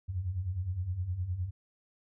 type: beating tone pair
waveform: sine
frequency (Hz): 83.8 / 93.5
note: E2 / F#2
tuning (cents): +29 / +19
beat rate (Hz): 9.7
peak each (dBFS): -38 / -32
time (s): 0.08-1.51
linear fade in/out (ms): 20
effects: none

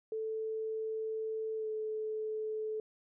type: tone with pitch glide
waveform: sine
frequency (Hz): 440 to 433.7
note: A4 to A4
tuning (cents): 0 to -25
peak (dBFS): -34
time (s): 0.12-2.8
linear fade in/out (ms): 2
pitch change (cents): -25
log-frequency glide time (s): 1.56-1.68
effects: none

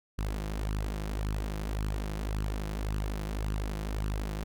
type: tone with flanger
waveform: sawtooth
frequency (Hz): 51.91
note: G#1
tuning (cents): 0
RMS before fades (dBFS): -33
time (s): 0.18-4.44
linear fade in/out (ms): 10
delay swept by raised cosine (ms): 0.66 to 5.96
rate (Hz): 1.8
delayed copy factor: +0.6
effects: none

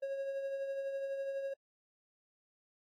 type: tone with tremolo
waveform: triangle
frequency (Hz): 547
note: C#5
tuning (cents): -23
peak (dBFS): -32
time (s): 0.02-1.54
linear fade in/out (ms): 10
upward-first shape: triangle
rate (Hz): 12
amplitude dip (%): 45
effects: AAC 48 kbps

